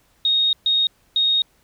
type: tone bursts at uneven times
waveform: sine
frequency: 3729 Hz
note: A#7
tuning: in tune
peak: -15 dBFS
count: 3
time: 0.25-0.53 / 0.66-0.87 / 1.16-1.42 s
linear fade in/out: 2 ms
effects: pink hiss -60 dBFS RMS until 1.63 s